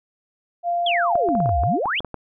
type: tone with pitch glide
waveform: sine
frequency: 694 to 702.9 Hz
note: F5 to F5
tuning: -11 to +11 cents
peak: -19 dBFS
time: 0.63-1.8 s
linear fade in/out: 50 ms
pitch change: +22 cents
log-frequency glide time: 1.52-1.64 s
type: exponential two-way sweep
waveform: sine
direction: down then up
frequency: 3501 to 61.74 to 3501 Hz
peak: -20 dBFS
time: 0.86-2 s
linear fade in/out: 5 ms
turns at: 1.6 s
type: clicks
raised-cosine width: 1 ms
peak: -16 dBFS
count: 11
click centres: 1.155 / 1.288 / 1.352 / 1.403 / 1.459 / 1.492 / 1.636 / 1.857 / 2.005 / 2.047 / 2.143 s
effects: none